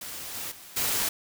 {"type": "noise with level steps", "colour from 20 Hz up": "white", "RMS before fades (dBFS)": [-38, -35, -47, -27], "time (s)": [0.01, 1.09], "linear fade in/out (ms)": 5, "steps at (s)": [0.34, 0.51, 0.76], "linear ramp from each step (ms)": 10, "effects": []}